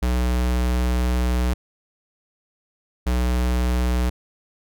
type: tone pair in turn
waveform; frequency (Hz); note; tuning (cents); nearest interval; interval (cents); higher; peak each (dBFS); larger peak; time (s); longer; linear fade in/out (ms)
square; 61.5 / 61.5; B1 / B1; -7 / -7; unison; 0; neither; -19; neither; 0.02-1.54 / 3.06-4.1; first; 10
effects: none